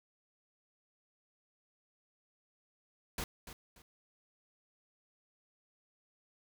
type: noise with echo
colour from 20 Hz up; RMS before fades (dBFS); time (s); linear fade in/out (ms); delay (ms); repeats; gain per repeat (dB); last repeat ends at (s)
pink; -38; 3.18-3.24; 2; 290; 2; -11; 3.82
effects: none